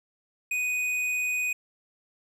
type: tone with tanh clipping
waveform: sine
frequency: 2489 Hz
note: D#7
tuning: in tune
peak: -27 dBFS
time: 0.51-1.53 s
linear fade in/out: 5 ms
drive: 11 dB
effects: none